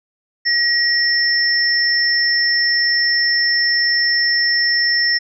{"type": "tone pair together", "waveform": "sine", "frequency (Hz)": [1901, 5360], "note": ["A#6", "E8"], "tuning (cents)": [33, 28], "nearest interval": "octave + tritone", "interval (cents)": 1795, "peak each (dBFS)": -16, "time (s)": [0.45, 5.19], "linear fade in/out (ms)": 20, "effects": []}